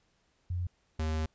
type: tone pair in turn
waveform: sine / square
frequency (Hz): 88.9 / 78.68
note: F2 / D#2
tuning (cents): +31 / +20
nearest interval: major second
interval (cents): 211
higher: first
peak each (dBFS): -30 / -30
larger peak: neither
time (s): 0.5-0.67 / 0.99-1.26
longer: second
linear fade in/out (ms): 5
effects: pink hiss -72 dBFS RMS until 1.34 s + resampled to 16000 Hz